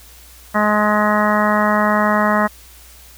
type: harmonic tone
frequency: 210.5 Hz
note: G#3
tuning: 24 cents sharp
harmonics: 1 / 2 / 3 / 4 / 5 / 6 / 7 / 8 / 9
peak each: -18 / -29 / -19 / -23 / -20 / -21 / -27 / -26 / -23 dBFS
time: 0.54-2.48 s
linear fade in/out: 20 ms
effects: added 60 Hz sine -44 dBFS peak until 3.17 s + white hiss -44 dBFS RMS until 3.17 s